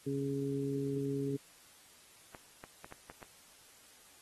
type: harmonic tone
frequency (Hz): 138.59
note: C#3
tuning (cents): 0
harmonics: 1 / 2 / 3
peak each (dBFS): -38 / -36 / -37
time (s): 0.06-1.37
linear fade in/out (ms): 10
type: clicks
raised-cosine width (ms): 0.5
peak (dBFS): -32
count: 6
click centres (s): 2.348 / 2.639 / 2.845 / 2.924 / 3.099 / 3.228
effects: white hiss -60 dBFS RMS until 4.21 s + AAC 32 kbps